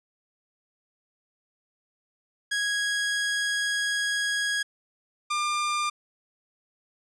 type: tone pair in turn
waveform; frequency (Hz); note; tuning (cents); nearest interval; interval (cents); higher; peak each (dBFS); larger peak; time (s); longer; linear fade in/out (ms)
sawtooth; 1654 / 1197.9; G#6 / D6; -8 / +34; tritone; 558; first; -21; neither; 2.51-4.63 / 5.3-5.9; first; 10
effects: resampled to 22050 Hz